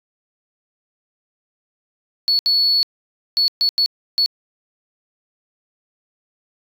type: tone bursts at uneven times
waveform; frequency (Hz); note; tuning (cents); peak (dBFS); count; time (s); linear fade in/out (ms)
sine; 4411; C#8; -9; -12; 6; 2.28-2.39 / 2.46-2.83 / 3.37-3.48 / 3.61-3.69 / 3.78-3.86 / 4.18-4.26; 0
effects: tanh soft clip ceiling -9 dBFS